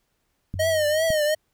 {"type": "clicks", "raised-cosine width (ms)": 5, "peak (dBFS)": -18, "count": 2, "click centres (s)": [0.541, 1.104]}
{"type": "tone with exponential decay", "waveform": "sine", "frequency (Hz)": 92.5, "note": "F#2", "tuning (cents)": 0, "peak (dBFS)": -27, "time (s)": [0.55, 1.38], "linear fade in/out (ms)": 5, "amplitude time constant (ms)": 180}
{"type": "tone with vibrato", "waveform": "square", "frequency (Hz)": 622.3, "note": "D#5", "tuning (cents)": 0, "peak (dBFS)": -20, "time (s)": [0.59, 1.35], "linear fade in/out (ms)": 10, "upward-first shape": "triangle", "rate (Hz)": 2.7, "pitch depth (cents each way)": 100}
{"effects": ["pink hiss -72 dBFS RMS until 1.53 s"]}